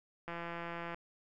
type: click train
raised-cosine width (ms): 0.5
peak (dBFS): -27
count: 114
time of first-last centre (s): 0.28-0.945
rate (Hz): 170
effects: none